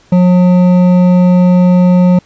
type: tone with hard clipping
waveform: triangle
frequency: 180 Hz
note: F#3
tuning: 47 cents flat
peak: -6 dBFS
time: 0.12-2.19 s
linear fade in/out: 5 ms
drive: 13 dB
effects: pink hiss -47 dBFS RMS until 2.25 s + resampled to 16000 Hz